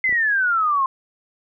sine exponential sweep, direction down, 2093 to 1046.5 Hz, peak -16 dBFS, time 0.04-0.86 s, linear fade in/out 2 ms
clicks, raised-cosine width 2 ms, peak -25 dBFS, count 2, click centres 0.093 / 0.126 s
effects none

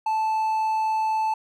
triangle tone, 876 Hz, A5, 8 cents flat, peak -19 dBFS, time 0.06-1.34 s, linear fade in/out 5 ms, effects none

